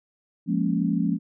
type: chord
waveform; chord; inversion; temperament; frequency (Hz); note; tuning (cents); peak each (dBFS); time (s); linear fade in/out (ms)
sine; Bb minor seventh; second; equal; 174.61 / 207.7 / 233.1 / 277.2; F3 / Ab3 / Bb3 / Db4; 0 / 0 / 0 / 0; -25 / -26 / -28 / -27; 0.46-1.19; 50
effects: none